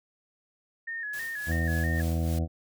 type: tone with vibrato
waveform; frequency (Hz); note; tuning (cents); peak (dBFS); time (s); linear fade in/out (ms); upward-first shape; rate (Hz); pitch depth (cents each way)
sine; 1760; A6; 0; -32; 0.87-2.02; 10; square; 3.1; 68
type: noise with tremolo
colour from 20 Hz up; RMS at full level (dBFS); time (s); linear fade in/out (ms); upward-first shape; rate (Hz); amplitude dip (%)
white; -43; 1.13-2.39; 5; sine; 3.5; 60
type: harmonic tone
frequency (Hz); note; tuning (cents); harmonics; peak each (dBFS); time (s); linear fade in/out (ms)
82; E2; -9; 1 / 2 / 3 / 4 / 6 / 7 / 8 / 9; -26 / -32 / -36 / -38 / -42 / -43 / -44 / -45; 1.46-2.48; 50
effects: none